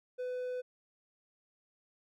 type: tone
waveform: triangle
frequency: 501 Hz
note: B4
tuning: 25 cents sharp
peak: -33 dBFS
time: 0.18-0.62 s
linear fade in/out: 20 ms
effects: none